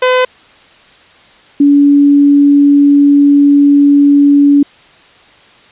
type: tone pair in turn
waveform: sawtooth / sine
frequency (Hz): 507 / 285.2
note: B4 / C#4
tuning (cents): +45 / +49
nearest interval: minor seventh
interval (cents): 996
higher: first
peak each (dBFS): -3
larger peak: neither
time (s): 0.02-0.25 / 1.6-4.63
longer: second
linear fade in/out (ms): 5
effects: white hiss -42 dBFS RMS until 5.71 s + resampled to 8000 Hz